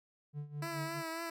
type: tone with tremolo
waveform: triangle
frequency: 146.83 Hz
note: D3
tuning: in tune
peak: -35 dBFS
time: 0.33-1.03 s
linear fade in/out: 50 ms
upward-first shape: sine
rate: 4.7 Hz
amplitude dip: 80%
type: tone with vibrato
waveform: 10% pulse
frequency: 329.6 Hz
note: E4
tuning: in tune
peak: -30 dBFS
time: 0.62-1.3 s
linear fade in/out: 5 ms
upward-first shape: triangle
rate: 3.7 Hz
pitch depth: 39 cents each way
effects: none